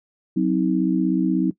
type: chord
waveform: sine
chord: C diminished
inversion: second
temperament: equal with one note detuned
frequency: 185 / 261.6 / 318 Hz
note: Gb3 / C4 / Eb4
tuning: 0 / 0 / +38 cents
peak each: -21 / -22 / -21 dBFS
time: 0.36-1.51 s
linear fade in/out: 10 ms
effects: noise-tail reverb RT60 0.1 s tail -18 dB re dry